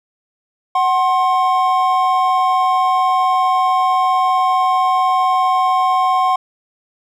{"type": "tone pair together", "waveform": "triangle", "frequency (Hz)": [746.5, 1062], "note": ["F#5", "C6"], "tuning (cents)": [15, 25], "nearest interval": "tritone", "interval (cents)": 610, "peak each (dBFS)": -13, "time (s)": [0.75, 6.36], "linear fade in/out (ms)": 5, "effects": []}